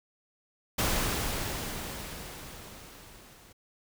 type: noise with level ramp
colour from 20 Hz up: pink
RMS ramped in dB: -27 to -55 dBFS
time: 0.78-3.53 s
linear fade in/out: 10 ms
effects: none